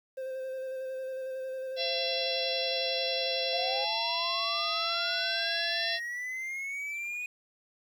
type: tone with vibrato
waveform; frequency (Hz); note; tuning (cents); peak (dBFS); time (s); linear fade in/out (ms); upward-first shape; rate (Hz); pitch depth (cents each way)
triangle; 523.3; C5; 0; -32; 0.17-3.85; 10; square; 11; 14
type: harmonic tone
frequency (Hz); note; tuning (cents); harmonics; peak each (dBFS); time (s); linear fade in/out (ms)
677; E5; +46; 1 / 3 / 4 / 5 / 6 / 7 / 8; -37 / -43 / -37 / -35 / -35 / -41 / -38; 1.76-6; 50
type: linear sweep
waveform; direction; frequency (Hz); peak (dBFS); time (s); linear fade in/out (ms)
triangle; up; 680 to 2484; -32; 3.53-7.26; 2
effects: 10-bit